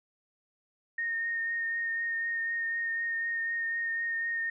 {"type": "tone with vibrato", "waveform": "sine", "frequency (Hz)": 1843, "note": "A#6", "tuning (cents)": -20, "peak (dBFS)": -29, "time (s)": [0.98, 4.5], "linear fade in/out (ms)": 5, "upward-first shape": "triangle", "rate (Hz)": 4, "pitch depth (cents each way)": 17, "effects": []}